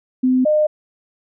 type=tone pair in turn; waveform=sine; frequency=255.9 / 608.6 Hz; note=C4 / D#5; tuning=-38 / -38 cents; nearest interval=octave + minor third; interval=1500 cents; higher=second; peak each=-12 dBFS; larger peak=neither; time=0.23-0.45 / 0.45-0.67 s; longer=neither; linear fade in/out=10 ms; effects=none